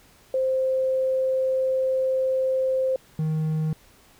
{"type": "tone pair in turn", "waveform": ["sine", "triangle"], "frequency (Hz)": [523.3, 156.66], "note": ["C5", "D#3"], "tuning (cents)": [0, 12], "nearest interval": "octave + major sixth", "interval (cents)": 2088, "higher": "first", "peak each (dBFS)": -20, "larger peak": "neither", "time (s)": [[0.34, 2.96], [3.19, 3.73]], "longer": "first", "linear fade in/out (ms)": 2, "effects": ["pink hiss -55 dBFS RMS until 4.19 s"]}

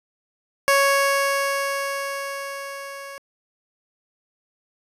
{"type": "tone with level ramp", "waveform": "15% pulse", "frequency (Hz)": 554.4, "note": "C#5", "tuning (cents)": 0, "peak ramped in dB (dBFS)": [-8, -29], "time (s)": [0.68, 3.18], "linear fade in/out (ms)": 0, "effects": ["resampled to 32000 Hz"]}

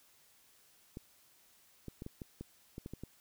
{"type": "clicks", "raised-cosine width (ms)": 3, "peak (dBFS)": -30, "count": 10, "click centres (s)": [0.971, 1.883, 2.021, 2.064, 2.218, 2.41, 2.781, 2.861, 2.936, 3.036], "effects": ["white hiss -66 dBFS RMS until 3.2 s"]}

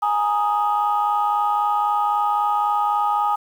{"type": "chord", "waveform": "sine", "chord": "Ab suspended second", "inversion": "none", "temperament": "just", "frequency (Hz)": [830.6, 934.4, 1245.9], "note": ["Ab5", "Bb5", "Eb6"], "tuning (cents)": [0, 4, 2], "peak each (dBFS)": [-19, -25, -21], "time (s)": [0.02, 3.36], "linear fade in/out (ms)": 10, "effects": ["tanh soft clip ceiling -10 dBFS", "8-bit"]}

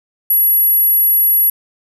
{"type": "tone", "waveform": "sine", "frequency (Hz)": 11430, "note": "F9", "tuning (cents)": 39, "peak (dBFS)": -9, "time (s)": [0.3, 1.5], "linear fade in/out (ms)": 5, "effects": []}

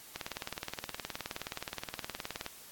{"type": "click train", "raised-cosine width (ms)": 0.2, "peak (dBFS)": -20, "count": 45, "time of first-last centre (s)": [0.16, 2.464], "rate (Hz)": 19.1, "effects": ["white hiss -52 dBFS RMS until 2.71 s", "AAC 64 kbps"]}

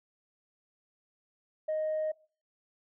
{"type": "tone", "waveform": "sine", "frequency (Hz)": 622.3, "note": "D#5", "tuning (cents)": 0, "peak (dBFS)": -27, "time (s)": [1.68, 2.12], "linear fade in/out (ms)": 10, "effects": ["noise-tail reverb RT60 0.4 s tail -23 dB re dry", "tanh soft clip ceiling -26 dBFS"]}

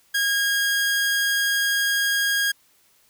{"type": "tone", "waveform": "sawtooth", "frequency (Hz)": 1632, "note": "G#6", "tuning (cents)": -31, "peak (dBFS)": -16, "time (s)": [0.14, 2.52], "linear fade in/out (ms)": 10, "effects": ["white hiss -60 dBFS RMS until 3.09 s"]}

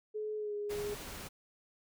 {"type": "tone with pitch glide", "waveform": "sine", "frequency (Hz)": [427.2, 413.6], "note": ["G#4", "G#4"], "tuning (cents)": [49, -7], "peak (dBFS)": -35, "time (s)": [0.14, 0.95], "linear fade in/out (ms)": 20, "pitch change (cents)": -56, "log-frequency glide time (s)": [0.37, 0.54]}
{"type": "noise", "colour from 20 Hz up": "pink", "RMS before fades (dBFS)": -45, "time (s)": [0.69, 1.29], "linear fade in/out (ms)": 20}
{"effects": []}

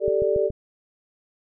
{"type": "chord", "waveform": "sine", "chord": "G suspended second", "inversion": "none", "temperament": "equal", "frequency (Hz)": [392, 440, 587.3], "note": ["G4", "A4", "D5"], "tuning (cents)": [0, 0, 0], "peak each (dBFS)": -23, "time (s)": [0, 0.51], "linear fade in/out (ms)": 50}
{"type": "click train", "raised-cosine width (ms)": 5, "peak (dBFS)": -21, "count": 4, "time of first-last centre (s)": [0.08, 0.503], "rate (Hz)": 7.09}
{"effects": []}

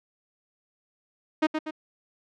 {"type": "tone with echo", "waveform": "sawtooth", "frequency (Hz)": 311.1, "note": "D#4", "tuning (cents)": 0, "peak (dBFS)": -15, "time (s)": [1.42, 1.47], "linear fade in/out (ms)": 10, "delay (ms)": 120, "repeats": 2, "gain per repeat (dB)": -6, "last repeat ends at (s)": 1.71, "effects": ["low-pass 3000 Hz 12 dB/octave"]}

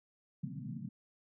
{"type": "band-pass noise", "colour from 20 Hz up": "pink", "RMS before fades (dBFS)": -42, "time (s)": [0.43, 0.89], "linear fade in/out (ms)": 10, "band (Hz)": [120, 260], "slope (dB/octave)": 96, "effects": []}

